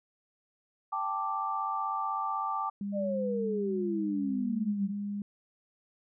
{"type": "chord", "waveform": "sine", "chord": "G suspended second", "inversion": "none", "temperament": "equal", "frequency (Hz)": [784, 880, 1174.7], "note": ["G5", "A5", "D6"], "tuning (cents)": [0, 0, 0], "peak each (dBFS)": [-36, -35, -32], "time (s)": [0.92, 2.7], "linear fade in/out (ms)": 10}
{"type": "tone with pitch glide", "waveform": "sine", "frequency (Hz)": [201.1, 203.4], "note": ["G3", "G#3"], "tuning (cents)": [44, -36], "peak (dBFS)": -32, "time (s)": [2.81, 5.22], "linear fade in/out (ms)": 2, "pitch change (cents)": 20, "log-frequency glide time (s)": [3.82, 4.93]}
{"type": "exponential sweep", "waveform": "sine", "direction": "down", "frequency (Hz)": [616, 184.9], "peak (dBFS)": -30, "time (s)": [2.92, 4.92], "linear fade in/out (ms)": 50}
{"effects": []}